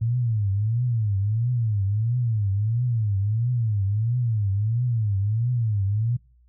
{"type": "tone with vibrato", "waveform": "sine", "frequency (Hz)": 110, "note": "A2", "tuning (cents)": 0, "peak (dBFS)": -20, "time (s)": [0.01, 6.17], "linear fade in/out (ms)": 10, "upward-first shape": "triangle", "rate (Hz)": 1.5, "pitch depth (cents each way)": 240, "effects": ["noise-tail reverb RT60 0.4 s tail -25 dB re dry", "added 60 Hz sine -54 dBFS peak until 6.48 s"]}